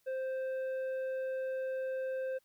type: tone with tanh clipping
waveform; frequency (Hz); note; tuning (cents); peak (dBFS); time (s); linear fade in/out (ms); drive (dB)
triangle; 523.3; C5; 0; -35; 0.06-2.39; 20; 11
effects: white hiss -74 dBFS RMS until 2.44 s